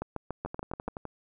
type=two click trains; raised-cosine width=1 ms; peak=-23 / -19 dBFS; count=8 / 7; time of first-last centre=0.46-1.053 / 0.02-0.88 s; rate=11.8 / 6.98 Hz; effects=none